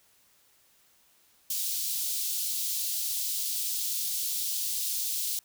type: high-pass noise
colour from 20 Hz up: white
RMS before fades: -31 dBFS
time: 1.5-5.39 s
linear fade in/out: 2 ms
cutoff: 3500 Hz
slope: 24 dB/octave
effects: white hiss -64 dBFS RMS until 5.44 s